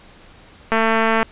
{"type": "click train", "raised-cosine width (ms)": 0.5, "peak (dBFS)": -3, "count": 115, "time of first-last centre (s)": [0.72, 1.229], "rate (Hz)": 224, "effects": ["pink hiss -46 dBFS RMS until 1.31 s", "resampled to 8000 Hz"]}